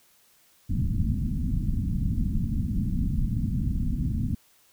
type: low-pass noise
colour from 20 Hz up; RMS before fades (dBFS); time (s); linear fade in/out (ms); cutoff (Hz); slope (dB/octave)
pink; -26; 0.69-4.35; 10; 250; 48
effects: white hiss -61 dBFS RMS until 4.72 s